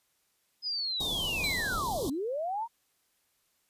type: linear two-way sweep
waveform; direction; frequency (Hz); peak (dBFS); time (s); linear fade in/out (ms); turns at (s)
sine; down then up; 5080 to 249.1 to 955; -30; 0.62-2.68; 50; 2.09
type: band-stop noise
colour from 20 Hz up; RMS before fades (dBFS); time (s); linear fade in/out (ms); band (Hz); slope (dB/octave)
pink; -37; 1-2.1; 5; 1100 to 3300; 96
type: tone with exponential decay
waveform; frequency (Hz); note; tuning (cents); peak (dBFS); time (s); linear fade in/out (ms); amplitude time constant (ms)
40% pulse; 4026; B7; +33; -28; 1.44-2.18; 0; 160
effects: white hiss -73 dBFS RMS until 3.69 s + resampled to 32000 Hz